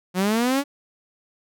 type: linear sweep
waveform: sawtooth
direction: up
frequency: 177 to 288 Hz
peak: -15 dBFS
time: 0.14-0.64 s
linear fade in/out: 50 ms
effects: none